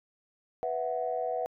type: chord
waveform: sine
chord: B suspended fourth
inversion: none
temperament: equal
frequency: 493.9 / 659.3 / 740 Hz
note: B4 / E5 / F#5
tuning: 0 / 0 / 0 cents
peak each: -33 dBFS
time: 0.63-1.46 s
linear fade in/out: 0 ms
effects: tanh soft clip ceiling -19 dBFS